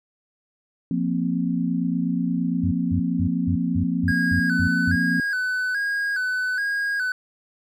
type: chord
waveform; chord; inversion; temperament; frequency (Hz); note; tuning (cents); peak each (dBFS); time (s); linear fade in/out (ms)
sine; F suspended fourth; none; equal; 174.61 / 233.1 / 261.6; F3 / Bb3 / C4; 0 / 0 / 0; -24 / -26 / -25; 0.91-5.2; 2
type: tone bursts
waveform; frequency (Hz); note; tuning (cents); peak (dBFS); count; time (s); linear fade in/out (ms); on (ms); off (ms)
sine; 92.5; F#2; 0; -21; 9; 2.63-4.96; 10; 90; 190
type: tone with vibrato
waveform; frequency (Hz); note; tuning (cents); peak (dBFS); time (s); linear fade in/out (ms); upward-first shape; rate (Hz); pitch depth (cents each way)
triangle; 1568; G6; 0; -20; 4.08-7.12; 2; square; 1.2; 73
effects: none